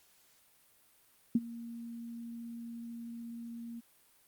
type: tone with ADSR envelope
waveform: sine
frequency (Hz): 233.1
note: A#3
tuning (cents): 0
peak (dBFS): -21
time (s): 1.35-3.81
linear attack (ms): 4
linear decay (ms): 37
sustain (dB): -20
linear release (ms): 22
effects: white hiss -66 dBFS RMS until 4.27 s + Opus 48 kbps